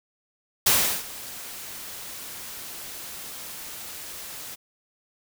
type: noise with ADSR envelope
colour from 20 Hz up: white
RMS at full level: -18 dBFS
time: 0.66-4.56 s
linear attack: 7 ms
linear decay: 360 ms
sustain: -20 dB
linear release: 23 ms
effects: none